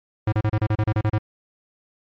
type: tone bursts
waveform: square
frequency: 107.3 Hz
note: A2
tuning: 43 cents flat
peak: -18 dBFS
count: 11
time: 0.27-1.183 s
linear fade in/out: 5 ms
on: 53 ms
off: 33 ms
effects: low-pass 2000 Hz 12 dB/octave + MP3 48 kbps